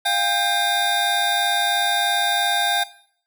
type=tone cluster; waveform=square; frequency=703 / 806 / 1582 / 3672 Hz; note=F5 / G5 / G6 / A#7; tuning=+11 / +48 / +15 / -27 cents; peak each=-26 / -25 / -25 / -23 dBFS; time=0.05-2.84 s; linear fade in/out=10 ms; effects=noise-tail reverb RT60 0.6 s tail -18 dB re dry